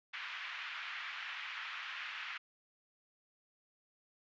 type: band-pass noise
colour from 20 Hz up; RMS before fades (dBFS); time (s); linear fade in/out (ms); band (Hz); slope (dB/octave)
white; -44; 0.13-2.38; 10; 1200 to 2800; 24
effects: resampled to 16000 Hz